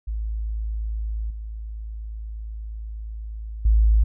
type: tone with level steps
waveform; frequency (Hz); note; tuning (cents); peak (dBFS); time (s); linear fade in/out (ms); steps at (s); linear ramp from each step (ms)
sine; 54.2; A1; -25; -24 / -30 / -13; 0.07-4.04; 10; 1.3 / 3.65; 5
effects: none